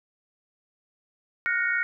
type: chord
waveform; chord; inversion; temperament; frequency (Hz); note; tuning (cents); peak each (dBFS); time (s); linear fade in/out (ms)
sine; Gb major seventh; third; equal with one note detuned; 1418.9 / 1480 / 1864.7 / 2217; F6 / Gb6 / Bb6 / Db7; +27 / 0 / 0 / 0; -28 / -29 / -27 / -30; 1.46-1.83; 0
effects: none